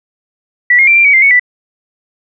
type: tone with pitch steps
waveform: sine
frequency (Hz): 1956 / 2140 / 2354 / 2371 / 2262 / 2092 / 2218 / 1976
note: B6 / C7 / D7 / D7 / C#7 / C7 / C#7 / B6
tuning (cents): -17 / +38 / +3 / +16 / +34 / -1 / 0 / 0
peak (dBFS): -4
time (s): 0.7-1.396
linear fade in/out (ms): 5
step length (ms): 87
effects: none